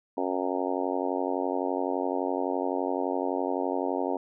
harmonic tone, 91.8 Hz, F#2, 13 cents flat, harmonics 3 / 4 / 5 / 6 / 7 / 8 / 9 / 10, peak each -32 / -33 / -34 / -35 / -35 / -36 / -37 / -37 dBFS, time 0.17-4.17 s, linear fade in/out 5 ms, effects none

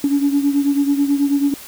sine beating tone pair, 281 / 290.2 Hz, C#4 / D4, +24 / -21 cents, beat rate 9.2 Hz, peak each -14 / -19 dBFS, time 0.04-1.54 s, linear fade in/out 2 ms, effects tanh soft clip ceiling -7 dBFS + white hiss -37 dBFS RMS until 1.67 s

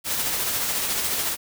white noise with tremolo, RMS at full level -24 dBFS, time 0.04-1.37 s, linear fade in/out 50 ms, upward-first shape sine, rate 14 Hz, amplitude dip 30%, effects none

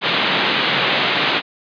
white band-pass noise, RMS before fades -18 dBFS, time 0.01-1.42 s, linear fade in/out 50 ms, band 130 to 3900 Hz, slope 48 dB/octave, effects resampled to 11025 Hz

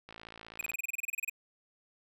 click train, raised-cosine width 0.3 ms, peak -31 dBFS, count 37, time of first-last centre 0.09-0.735 s, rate 55.8 Hz
square tone bursts, 2489 Hz, D#7, in tune, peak -32 dBFS, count 15, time 0.59-1.297 s, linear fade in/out 5 ms, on 21 ms, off 28 ms
effects none

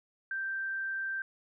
sine tone, 1568 Hz, G6, in tune, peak -32 dBFS, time 0.31-1.22 s, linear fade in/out 2 ms, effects none

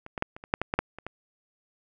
clicks, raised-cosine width 0.5 ms, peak -26 / -18 / -10 / -26 / -27 / -7 / -12 / -11 / -7 / -25 / -20 dBFS, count 11, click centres 0.064 / 0.178 / 0.224 / 0.365 / 0.439 / 0.539 / 0.616 / 0.739 / 0.79 / 0.986 / 1.066 s, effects none

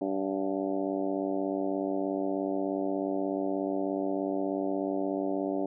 harmonic tone with a mistuned harmonic, 96.7 Hz, G2, 23 cents flat, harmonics 2 / 3 / 4 / 5 / 6 / 7 / 8 / 9, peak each -40 / -31 / -34 / -42 / -36 / -38 / -43 / -47 dBFS, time 0.01-5.66 s, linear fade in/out 5 ms, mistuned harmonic 8, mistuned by -70 cents, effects none

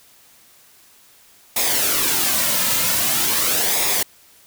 white noise with flanger, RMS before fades -19 dBFS, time 1.56-4.03 s, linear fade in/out 5 ms, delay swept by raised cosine 0.67 to 2.67 ms, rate 0.44 Hz, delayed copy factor -0.55, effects white hiss -51 dBFS RMS until 4.46 s

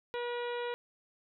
harmonic tone, 481.9 Hz, B4, 43 cents flat, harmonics 1 / 2 / 3 / 4 / 5 / 6 / 7 / 8, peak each -35 / -41 / -45 / -47 / -49 / -51 / -52 / -53 dBFS, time 0.14-0.74 s, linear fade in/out 0 ms, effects none

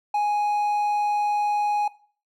triangle tone, 830.6 Hz, G#5, in tune, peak -18 dBFS, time 0.14-1.88 s, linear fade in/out 5 ms, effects noise-tail reverb RT60 0.4 s tail -17 dB re dry

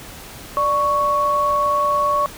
sine tone pair together, 589 / 1111.9 Hz, D5 / C#6, +5 / +5 cents, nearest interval major seventh, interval 1100 cents, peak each -22 / -16 dBFS, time 0.57-2.26 s, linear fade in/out 0 ms, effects pink hiss -37 dBFS RMS until 2.37 s

